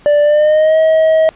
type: tone with pitch glide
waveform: triangle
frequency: 587.3 to 636.8 Hz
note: D5 to D#5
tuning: 0 to +40 cents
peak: -5 dBFS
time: 0.06-1.29 s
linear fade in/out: 0 ms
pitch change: +140 cents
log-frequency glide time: 0.22-0.78 s
effects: pink hiss -44 dBFS RMS until 1.35 s + resampled to 8000 Hz